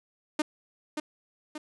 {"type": "tone with echo", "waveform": "sawtooth", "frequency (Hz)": 304, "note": "D#4", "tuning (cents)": -40, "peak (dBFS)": -20, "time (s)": [0.39, 0.42], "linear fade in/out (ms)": 5, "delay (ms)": 580, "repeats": 2, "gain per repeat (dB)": -6, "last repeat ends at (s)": 1.58, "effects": ["resampled to 24000 Hz"]}